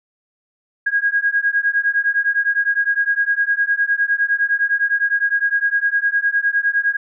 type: beating tone pair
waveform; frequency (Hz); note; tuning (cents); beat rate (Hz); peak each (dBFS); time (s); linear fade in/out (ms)
sine; 1633 / 1642.8; G#6 / G#6; -30 / -19; 9.8; -18; 0.86-6.97; 10
effects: none

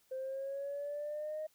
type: linear sweep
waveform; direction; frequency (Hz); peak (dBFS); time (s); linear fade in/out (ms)
sine; up; 519 to 624; -36; 0.11-1.47; 10
effects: tanh soft clip ceiling -33 dBFS + white hiss -71 dBFS RMS until 1.54 s

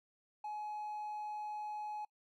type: tone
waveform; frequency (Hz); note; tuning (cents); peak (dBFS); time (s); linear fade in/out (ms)
triangle; 844; G#5; +28; -37; 0.44-2.05; 5
effects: noise-tail reverb RT60 0.1 s tail -26 dB re dry + tanh soft clip ceiling -33 dBFS

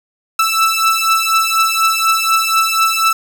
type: beating tone pair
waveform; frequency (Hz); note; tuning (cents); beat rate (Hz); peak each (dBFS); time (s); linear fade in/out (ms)
sawtooth; 1318.5 / 1322.6; E6 / E6; 0 / +5; 4.1; -11; 0.39-3.13; 5
effects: 7-bit

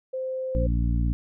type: tone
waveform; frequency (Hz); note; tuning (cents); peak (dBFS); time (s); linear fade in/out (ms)
sine; 520; C5; -11; -27; 0.13-0.67; 10
type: harmonic tone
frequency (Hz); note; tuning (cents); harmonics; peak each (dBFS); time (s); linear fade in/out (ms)
58.27; A#1; 0; 1 / 2 / 3 / 4 / 5; -22 / -28 / -32 / -34 / -36; 0.55-1.13; 0
effects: none

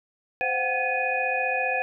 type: tone cluster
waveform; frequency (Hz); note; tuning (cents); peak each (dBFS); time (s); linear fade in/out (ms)
sine; 518 / 723 / 758 / 1708 / 2483; C5 / F#5 / F#5 / G#6 / D#7; -17 / -40 / +42 / +48 / -4; -30 / -31 / -30 / -30 / -27; 0.41-1.82; 0
effects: none

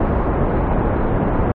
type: low-pass noise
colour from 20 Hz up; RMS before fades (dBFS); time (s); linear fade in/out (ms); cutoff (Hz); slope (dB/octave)
pink; -17; 0-1.52; 5; 940; 12
effects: low-pass 2000 Hz 12 dB/octave + MP3 32 kbps

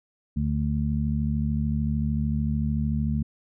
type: harmonic tone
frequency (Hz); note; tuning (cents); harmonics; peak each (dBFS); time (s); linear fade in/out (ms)
73.42; D2; 0; 1 / 2 / 3; -27 / -27 / -27; 0.36-3.23; 10
effects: none

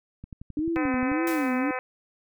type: click train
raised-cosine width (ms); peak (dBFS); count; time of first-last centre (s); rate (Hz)
5; -27; 11; 0.24-1.117; 11.4
type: tone with vibrato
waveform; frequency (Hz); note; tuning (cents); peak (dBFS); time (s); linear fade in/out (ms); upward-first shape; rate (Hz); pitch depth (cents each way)
sine; 290.2; D4; -21; -24; 0.57-1.71; 2; sine; 1.8; 250
type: harmonic tone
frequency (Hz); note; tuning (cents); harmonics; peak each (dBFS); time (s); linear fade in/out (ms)
254.9; C4; -45; 2 / 3 / 4 / 5 / 6 / 7 / 8 / 9 / 10; -33 / -35 / -36 / -37 / -38 / -38 / -39 / -40 / -40; 0.76-1.79; 0
type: noise with exponential decay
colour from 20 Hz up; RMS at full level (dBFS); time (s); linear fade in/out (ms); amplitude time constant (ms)
white; -36; 1.27-1.78; 2; 110
effects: none

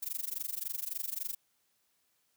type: noise with amplitude modulation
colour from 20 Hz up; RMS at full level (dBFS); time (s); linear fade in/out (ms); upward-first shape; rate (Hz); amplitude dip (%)
violet; -34; 0.02-1.35; 10; sine; 23.6; 95
effects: white hiss -75 dBFS RMS until 2.36 s + high-pass 60 Hz 12 dB/octave

